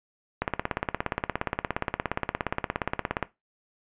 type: click train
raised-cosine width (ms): 0.5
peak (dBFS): -10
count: 49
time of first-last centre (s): 0.42-3.227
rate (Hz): 17.1
effects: noise-tail reverb RT60 0.2 s tail -17 dB re dry + resampled to 8000 Hz